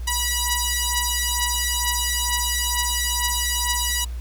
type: beating tone pair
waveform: 5% pulse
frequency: 971 / 973.2 Hz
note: B5 / B5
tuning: -30 / -26 cents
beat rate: 2.2 Hz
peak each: -12 dBFS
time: 0.07-4.05 s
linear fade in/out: 10 ms
effects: added 60 Hz sine -27 dBFS peak until 4.2 s + pink hiss -49 dBFS RMS until 4.2 s

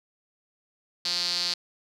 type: tone with band-pass filter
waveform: sawtooth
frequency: 175.8 Hz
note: F3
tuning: 12 cents sharp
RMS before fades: -28 dBFS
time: 1.05-1.54 s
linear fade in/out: 5 ms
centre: 4500 Hz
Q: 7.7
effects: none

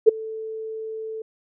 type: tone with ADSR envelope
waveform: sine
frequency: 440.9 Hz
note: A4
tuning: 4 cents sharp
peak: -5 dBFS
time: 0.06-1.22 s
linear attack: 25 ms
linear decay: 11 ms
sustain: -24 dB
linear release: 4 ms
effects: none

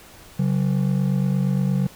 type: ring-modulated tone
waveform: triangle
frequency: 162.5 Hz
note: E3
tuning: 24 cents flat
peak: -13 dBFS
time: 0.39-1.87 s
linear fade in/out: 5 ms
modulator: 24.3 Hz
effects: pink hiss -46 dBFS RMS until 1.95 s

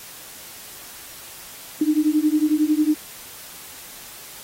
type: beating tone pair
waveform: sine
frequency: 299.5 / 310.5 Hz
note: D4 / D#4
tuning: +34 / -3 cents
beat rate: 11 Hz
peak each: -19 dBFS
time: 1.81-2.95 s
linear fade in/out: 5 ms
effects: white hiss -40 dBFS RMS until 4.43 s + AAC 48 kbps

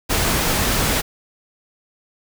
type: noise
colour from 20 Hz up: pink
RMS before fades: -19 dBFS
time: 0.09-1.02 s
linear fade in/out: 20 ms
effects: none

